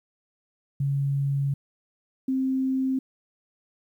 sine tone pair in turn, 139.4 / 263.2 Hz, C#3 / C4, +10 / +10 cents, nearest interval major seventh, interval 1100 cents, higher second, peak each -22 dBFS, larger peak neither, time 0.8-1.54 / 2.28-2.99 s, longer first, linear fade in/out 5 ms, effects 10-bit

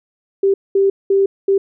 sine tone bursts at uneven times, 392 Hz, G4, in tune, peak -10 dBFS, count 4, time 0.43-0.54 / 0.75-0.9 / 1.1-1.26 / 1.48-1.58 s, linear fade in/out 5 ms, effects none

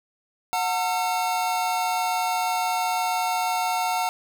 square tone cluster, 731 / 905 / 1352 Hz, F#5 / A5 / E6, -21 / +48 / +43 cents, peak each -26 / -27 / -33 dBFS, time 0.53-4.09 s, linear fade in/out 0 ms, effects none

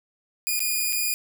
5% pulse tone with dropouts, 2446 Hz, D#7, 30 cents flat, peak -13 dBFS, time 0.47-1.14 s, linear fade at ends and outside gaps 0 ms, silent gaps 0.593-0.604 / 0.925-0.929 s, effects none

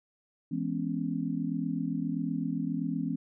sine chord, C# minor seventh, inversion first, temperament just, 166.31 / 207.9 / 249.5 / 277.2 Hz, E3 / G#3 / B3 / C#4, +16 / +2 / +18 / 0 cents, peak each -34 / -36 / -34 / -34 dBFS, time 0.51-3.16 s, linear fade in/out 10 ms, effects none

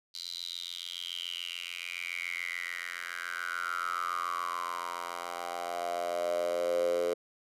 10% pulse tone with high-pass filter sweep, 87 Hz, F2, 6 cents flat, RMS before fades -35 dBFS, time 0.14-7.14 s, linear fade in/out 10 ms, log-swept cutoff 4300 to 470 Hz, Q 8.7, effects resampled to 32000 Hz

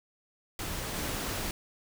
pink noise with level steps, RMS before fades -36 / -34 dBFS, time 0.59-1.51 s, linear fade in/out 2 ms, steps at 0.94 s, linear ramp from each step 5 ms, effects none

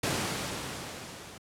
pink noise with level ramp, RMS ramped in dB -28 to -46 dBFS, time 0.03-1.38 s, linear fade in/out 5 ms, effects high-pass 100 Hz 12 dB/octave + low-pass 10000 Hz 12 dB/octave

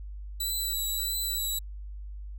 10% pulse tone with vibrato, 3951 Hz, B7, in tune, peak -22 dBFS, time 0.4-1.59 s, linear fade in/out 5 ms, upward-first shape triangle, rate 1.6 Hz, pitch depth 26 cents each way, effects added 50 Hz sine -37 dBFS peak until 2.38 s

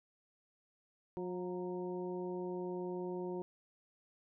harmonic tone with a mistuned harmonic, 179.9 Hz, F#3, 48 cents flat, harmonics 1 / 2 / 3 / 4 / 5, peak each -44 / -39 / -49 / -53 / -50 dBFS, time 1.17-3.42 s, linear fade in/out 0 ms, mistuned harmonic 5, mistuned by +49 cents, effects none

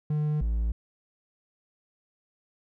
triangle tone pair in turn, 150.8 / 56.21 Hz, D3 / A1, +46 / +38 cents, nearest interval octave + perfect fourth, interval 1708 cents, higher first, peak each -22 dBFS, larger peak neither, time 0.1-0.41 / 0.41-0.72 s, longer neither, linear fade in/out 5 ms, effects none

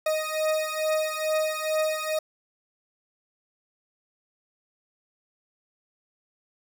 40% pulse beating tone pair, 622.3 / 624.6 Hz, D#5 / D#5, 0 / +7 cents, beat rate 2.3 Hz, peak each -26 / -27 dBFS, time 0.06-2.19 s, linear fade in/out 5 ms, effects none

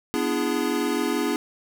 square chord, E dominant seventh, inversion second, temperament equal with one note detuned, 246.9 / 293.7 / 338.3 / 415.3 Hz, B3 / D4 / E4 / G#4, 0 / 0 / +45 / 0 cents, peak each -29 / -28 / -29 / -29 dBFS, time 0.14-1.36 s, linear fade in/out 0 ms, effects none

